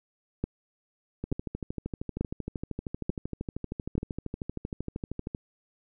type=two click trains; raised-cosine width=3 ms; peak=-20 / -15 dBFS; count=54 / 5; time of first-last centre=1.24-5.349 / 0.44-3.98 s; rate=12.9 / 1.13 Hz; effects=none